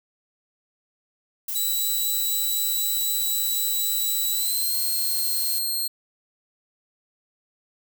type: noise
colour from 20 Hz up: violet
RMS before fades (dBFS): -29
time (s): 1.48-5.59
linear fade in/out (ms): 5
type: tone with pitch glide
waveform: 10% pulse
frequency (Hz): 3938 to 4221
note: B7 to C8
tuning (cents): -6 to +14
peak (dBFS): -17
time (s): 1.55-5.88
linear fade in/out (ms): 10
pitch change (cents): +120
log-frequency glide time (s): 4.32-4.76
effects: none